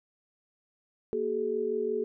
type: tone cluster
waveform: sine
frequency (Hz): 234.2 / 383.4 / 429.1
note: A#3 / G4 / A4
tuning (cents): +8 / -38 / -43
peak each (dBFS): -38 / -32 / -29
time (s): 1.13-2.04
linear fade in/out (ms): 0
effects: none